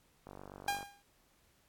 click train, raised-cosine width 1 ms, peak -34 dBFS, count 28, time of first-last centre 0.27-0.829 s, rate 48.3 Hz
sawtooth tone with exponential decay, 806 Hz, G5, 48 cents sharp, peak -25 dBFS, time 0.68-1.02 s, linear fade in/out 2 ms, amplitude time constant 73 ms
effects pink hiss -70 dBFS RMS until 1.68 s + AAC 64 kbps

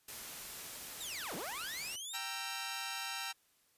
white noise, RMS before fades -46 dBFS, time 0.08-1.96 s, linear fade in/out 5 ms
20% pulse linear two-way sweep, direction down then up, 3951 to 140.3 to 3951 Hz, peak -36 dBFS, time 1-2.18 s, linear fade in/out 10 ms, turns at 1.35 s
10% pulse chord, E diminished, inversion first, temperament equal with one note detuned, 784 / 932.3 / 1335.4 Hz, G5 / Bb5 / E6, 0 / 0 / +22 cents, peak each -35 dBFS, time 2.13-3.33 s, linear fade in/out 20 ms
effects white hiss -72 dBFS RMS until 3.77 s + resampled to 32000 Hz

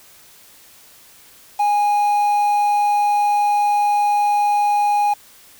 triangle tone with quantisation, 825 Hz, G#5, 12 cents flat, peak -12 dBFS, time 1.59-5.14 s, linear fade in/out 10 ms, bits 6, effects white hiss -47 dBFS RMS until 5.59 s

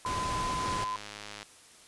sine tone, 1017 Hz, C6, 50 cents flat, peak -31 dBFS, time 0.05-0.96 s, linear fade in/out 0 ms
pink low-pass noise, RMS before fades -36 dBFS, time 0.06-0.84 s, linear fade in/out 0 ms, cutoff 8300 Hz, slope 12 dB/octave
click train, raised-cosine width 0.2 ms, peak -24 dBFS, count 81, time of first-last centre 0.66-1.429 s, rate 104 Hz
effects white hiss -55 dBFS RMS until 1.87 s + resampled to 24000 Hz

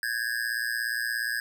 square tone with amplitude modulation, 1661.2 Hz, G#6, in tune, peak -24 dBFS, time 0.03-1.4 s, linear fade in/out 2 ms, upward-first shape sine, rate 117 Hz, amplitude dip 95%, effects none

